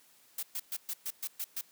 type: noise bursts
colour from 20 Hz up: blue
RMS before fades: -36 dBFS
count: 8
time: 0.38-1.612 s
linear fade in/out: 5 ms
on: 49 ms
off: 120 ms
effects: white hiss -63 dBFS RMS until 1.71 s + high-pass 150 Hz 12 dB/octave

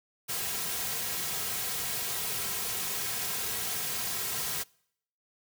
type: noise with comb filter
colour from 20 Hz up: white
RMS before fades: -33 dBFS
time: 0.28-4.64 s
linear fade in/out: 20 ms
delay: 3.4 ms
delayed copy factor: -0.6
effects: noise-tail reverb RT60 0.7 s tail -26 dB re dry

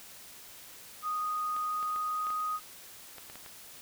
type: tone with pitch glide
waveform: sine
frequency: 1240 to 1247.9 Hz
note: D#6 to D#6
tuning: -6 to +5 cents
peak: -30 dBFS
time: 1.02-2.6 s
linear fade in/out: 50 ms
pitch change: +11 cents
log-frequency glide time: 1.48-2.44 s
type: clicks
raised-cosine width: 0.3 ms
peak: -30 dBFS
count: 9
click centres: 1.565 / 1.828 / 1.961 / 2.269 / 2.304 / 3.183 / 3.299 / 3.356 / 3.462 s
effects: white hiss -50 dBFS RMS until 3.81 s

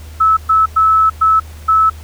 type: tone bursts at uneven times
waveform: sine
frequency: 1303 Hz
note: E6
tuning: 20 cents flat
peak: -7 dBFS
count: 5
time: 0.2-0.37 / 0.49-0.66 / 0.76-1.1 / 1.21-1.4 / 1.68-1.9 s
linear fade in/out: 10 ms
effects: added 77 Hz sine -30 dBFS peak until 2.03 s + pink hiss -41 dBFS RMS until 2.03 s

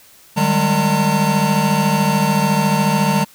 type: tone cluster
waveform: square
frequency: 152.8 / 193.5 / 207.4 / 905 Hz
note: D#3 / G3 / G#3 / A5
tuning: -31 / -22 / -2 / +48 cents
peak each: -20 dBFS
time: 0.36-3.25 s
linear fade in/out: 20 ms
effects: white hiss -47 dBFS RMS until 3.34 s

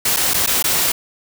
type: noise with dropouts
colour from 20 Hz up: white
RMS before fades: -17 dBFS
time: 0.05-0.92 s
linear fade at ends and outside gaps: 5 ms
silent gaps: 0.164-0.168 / 0.336-0.342 / 0.463-0.472 / 0.626-0.641 s
effects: none

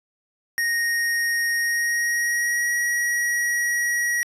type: tone with pitch glide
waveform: square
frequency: 1864.7 to 1909.4 Hz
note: A#6 to A#6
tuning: 0 to +41 cents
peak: -21 dBFS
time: 0.58-4.23 s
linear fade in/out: 0 ms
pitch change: +41 cents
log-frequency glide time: 1.57-2.72 s
effects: resampled to 32000 Hz

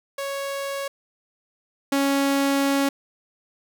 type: tone pair in turn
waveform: sawtooth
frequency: 554.4 / 277.2 Hz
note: C#5 / C#4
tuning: 0 / 0 cents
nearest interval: octave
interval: 1200 cents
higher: first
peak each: -23 / -15 dBFS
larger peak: second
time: 0.18-0.88 / 1.92-2.89 s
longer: second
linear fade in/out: 5 ms
effects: none

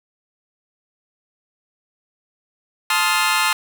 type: chord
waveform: 20% pulse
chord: F dominant seventh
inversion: first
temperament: just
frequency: 873.1 / 1047.7 / 1257.2 / 1396.9 Hz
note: A5 / C6 / Eb6 / F6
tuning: -14 / +2 / +18 / 0 cents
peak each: -17 dBFS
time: 2.9-3.53 s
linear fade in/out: 2 ms
effects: none

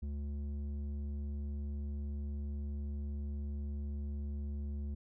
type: tone with low-pass filter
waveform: square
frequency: 71.9 Hz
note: D2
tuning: 36 cents flat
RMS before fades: -39 dBFS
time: 0.02-4.95 s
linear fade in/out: 10 ms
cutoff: 210 Hz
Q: 1
effects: none

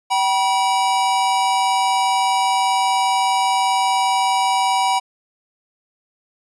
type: tone pair together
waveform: square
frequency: 768 / 967 Hz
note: G5 / B5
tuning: -36 / -37 cents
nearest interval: major third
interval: 399 cents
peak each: -19 dBFS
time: 0.1-5 s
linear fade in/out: 20 ms
effects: resampled to 24000 Hz

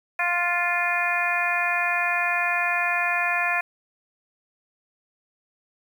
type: harmonic tone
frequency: 350 Hz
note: F4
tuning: 4 cents sharp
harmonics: 2 / 3 / 4 / 5 / 6 / 7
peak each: -28 / -30 / -31 / -26 / -31 / -26 dBFS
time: 0.19-3.61 s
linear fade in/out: 5 ms
effects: 8-bit

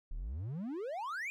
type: exponential sweep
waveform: triangle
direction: up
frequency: 30.82 to 2490 Hz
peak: -35 dBFS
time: 0.11-1.3 s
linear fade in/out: 0 ms
effects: none

